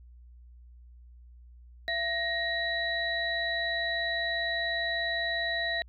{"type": "tone cluster", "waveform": "sine", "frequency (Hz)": [675, 1877, 3935], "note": ["E5", "A#6", "B7"], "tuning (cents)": [41, 11, -7], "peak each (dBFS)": [-34, -30, -34], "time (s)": [1.88, 5.82], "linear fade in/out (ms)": 0, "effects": ["added 60 Hz sine -49 dBFS peak until 5.88 s"]}